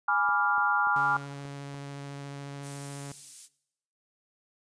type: chord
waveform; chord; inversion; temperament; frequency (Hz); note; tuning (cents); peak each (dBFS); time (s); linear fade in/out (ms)
sine; G# diminished seventh; none; equal; 830.6 / 987.8 / 1174.7 / 1396.9; G#5 / B5 / D6 / F6; 0 / 0 / 0 / 0; -28 / -32 / -30 / -26; 0.08-1.17; 5
type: click train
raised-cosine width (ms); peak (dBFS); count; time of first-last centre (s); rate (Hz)
1; -33; 6; 0.29-1.743; 3.44
type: tone with vibrato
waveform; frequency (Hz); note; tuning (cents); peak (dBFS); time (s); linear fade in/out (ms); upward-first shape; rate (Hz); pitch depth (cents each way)
sawtooth; 140.8; C#3; +27; -34; 0.96-3.12; 2; triangle; 14; 11
type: high-pass noise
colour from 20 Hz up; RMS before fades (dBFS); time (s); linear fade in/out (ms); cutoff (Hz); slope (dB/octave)
pink; -45; 2.61-3.49; 50; 8200; 12
effects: noise-tail reverb RT60 0.8 s tail -20 dB re dry + resampled to 22050 Hz